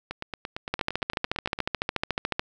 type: two click trains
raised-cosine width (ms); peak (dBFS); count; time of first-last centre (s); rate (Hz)
0.3; -9 / -16; 24 / 14; 0.74-2.395 / 0.11-1.589; 13.9 / 8.79
effects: none